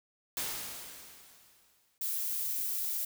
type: noise with exponential decay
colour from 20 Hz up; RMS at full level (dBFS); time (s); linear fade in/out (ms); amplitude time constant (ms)
white; -34; 0.37-1.98; 1; 350
type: noise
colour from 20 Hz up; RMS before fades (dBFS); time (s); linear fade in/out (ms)
violet; -34; 2.01-3.05; 5
effects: none